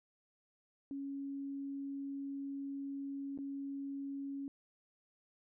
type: tone with dropouts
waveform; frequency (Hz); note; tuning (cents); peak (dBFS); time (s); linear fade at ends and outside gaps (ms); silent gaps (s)
sine; 277.2; C#4; 0; -39; 0.91-4.48; 1; 3.376-3.387
effects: none